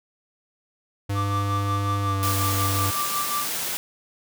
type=tone with pitch glide; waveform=square; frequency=100.1 to 97.81 Hz; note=G2 to G2; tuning=+37 to -3 cents; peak=-24 dBFS; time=1.09-2.91 s; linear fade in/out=10 ms; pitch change=-40 cents; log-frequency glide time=2.03-2.15 s
type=tone with tremolo; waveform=triangle; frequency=1174.7 Hz; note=D6; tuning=in tune; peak=-22 dBFS; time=1.14-3.48 s; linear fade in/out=50 ms; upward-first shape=sine; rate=5.5 Hz; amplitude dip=65%
type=high-pass noise; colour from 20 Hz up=white; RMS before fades=-28 dBFS; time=2.23-3.77 s; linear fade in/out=0 ms; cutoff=100 Hz; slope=96 dB/octave
effects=none